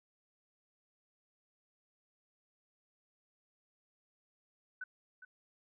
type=tone with echo; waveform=sine; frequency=1500 Hz; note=F#6; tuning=23 cents sharp; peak=-39 dBFS; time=4.81-4.84 s; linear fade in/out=5 ms; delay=410 ms; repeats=1; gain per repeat=-11 dB; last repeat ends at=5.25 s; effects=none